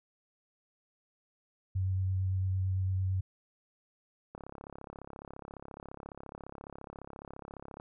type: tone with vibrato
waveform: sine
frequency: 94.2 Hz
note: F#2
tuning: 32 cents sharp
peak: -28 dBFS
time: 1.75-3.21 s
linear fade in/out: 10 ms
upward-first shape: sine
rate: 8.9 Hz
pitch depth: 13 cents each way
type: click train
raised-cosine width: 1 ms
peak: -30 dBFS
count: 120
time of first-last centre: 4.35-7.799 s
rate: 34.5 Hz
effects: none